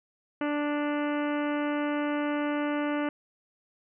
harmonic tone, 293.7 Hz, D4, in tune, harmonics 1 / 2 / 3 / 4 / 5 / 6 / 7 / 8 / 9 / 10, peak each -28 / -33 / -38 / -39 / -39 / -44 / -43 / -48 / -47 / -49 dBFS, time 0.41-3.09 s, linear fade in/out 2 ms, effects none

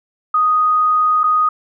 sine tone with dropouts, 1244.5 Hz, D#6, in tune, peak -11 dBFS, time 0.34-1.49 s, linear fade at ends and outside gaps 5 ms, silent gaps 1.234-1.239 s, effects none

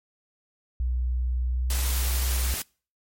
sine tone with pitch glide, 61.74 to 63.18 Hz, B1 to B1, 0 to +40 cents, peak -23 dBFS, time 0.8-2.54 s, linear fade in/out 0 ms, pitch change +40 cents, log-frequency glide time 1.47-1.77 s
white noise, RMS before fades -31 dBFS, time 1.7-2.62 s, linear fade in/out 2 ms
effects noise-tail reverb RT60 0.4 s tail -26 dB re dry + MP3 64 kbps

